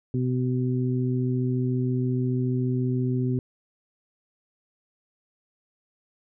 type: harmonic tone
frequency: 126.5 Hz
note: B2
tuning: 42 cents sharp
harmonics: 1 / 2 / 3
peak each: -24 / -27 / -32 dBFS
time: 0.14-3.39 s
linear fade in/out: 2 ms
effects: none